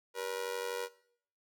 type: tone with amplitude modulation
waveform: sawtooth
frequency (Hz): 480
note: B4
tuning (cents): -49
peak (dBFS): -28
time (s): 0.14-0.89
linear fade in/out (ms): 50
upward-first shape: sine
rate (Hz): 92.1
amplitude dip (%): 85
effects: noise-tail reverb RT60 0.6 s tail -18 dB re dry